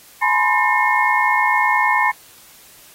sine tone cluster, 849 / 978 / 1038 / 1800 / 2165 Hz, G#5 / B5 / C6 / A6 / C#7, +38 / -17 / -14 / +39 / -41 cents, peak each -20 dBFS, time 0.21-2.12 s, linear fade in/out 20 ms, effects white hiss -46 dBFS RMS until 2.94 s + AAC 48 kbps

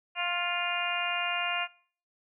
harmonic tone with a mistuned harmonic, 350 Hz, F4, 4 cents sharp, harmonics 2 / 3 / 4 / 5 / 6 / 7 / 8, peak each -35 / -37 / -37 / -40 / -39 / -33 / -33 dBFS, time 0.15-1.68 s, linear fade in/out 50 ms, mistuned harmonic 3, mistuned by +18 cents, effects noise-tail reverb RT60 0.5 s tail -22 dB re dry

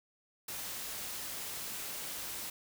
white noise, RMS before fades -41 dBFS, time 0.48-2.5 s, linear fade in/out 5 ms, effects none

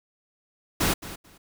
pink noise with echo, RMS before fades -23 dBFS, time 0.8-0.94 s, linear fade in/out 10 ms, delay 220 ms, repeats 2, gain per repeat -15 dB, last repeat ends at 1.38 s, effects none

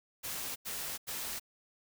white noise bursts, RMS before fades -39 dBFS, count 3, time 0.23-1.398 s, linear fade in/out 20 ms, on 330 ms, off 89 ms, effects none

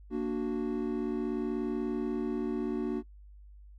triangle chord, Bb augmented, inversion none, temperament equal, 233.1 / 293.7 / 370 Hz, Bb3 / D4 / F#4, 0 / 0 / 0 cents, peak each -32 dBFS, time 0.1-3.03 s, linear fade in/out 50 ms, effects noise-tail reverb RT60 0.1 s tail -21 dB re dry + added 50 Hz sine -49 dBFS peak until 3.78 s

